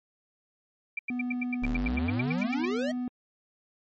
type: tone bursts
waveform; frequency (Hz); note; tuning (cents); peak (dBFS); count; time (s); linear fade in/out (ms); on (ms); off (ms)
sine; 2349; D7; 0; -28; 16; 0.97-2.656; 5; 21; 90
type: tone with pitch glide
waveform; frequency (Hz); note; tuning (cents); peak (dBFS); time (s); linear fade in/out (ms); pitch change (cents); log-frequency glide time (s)
triangle; 246.9 to 248.3; B3 to B3; 0 to +9; -27; 1.1-3.08; 2; +9; 1.58-1.9
type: exponential sweep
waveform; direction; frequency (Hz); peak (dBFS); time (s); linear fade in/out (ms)
square; up; 31 to 655; -30; 1.62-2.92; 10
effects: low-pass 5000 Hz 12 dB/octave + MP3 32 kbps